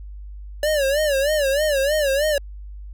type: tone with vibrato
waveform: square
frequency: 576 Hz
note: D5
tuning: 34 cents flat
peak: -18 dBFS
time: 0.63-2.38 s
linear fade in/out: 2 ms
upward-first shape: sine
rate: 3.2 Hz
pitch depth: 130 cents each way
effects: added 50 Hz sine -33 dBFS peak until 2.93 s